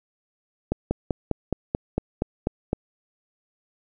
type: slowing click train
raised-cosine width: 2 ms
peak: -9 dBFS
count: 10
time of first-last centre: 0.72-2.731 s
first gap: 190 ms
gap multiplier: 1.04
effects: none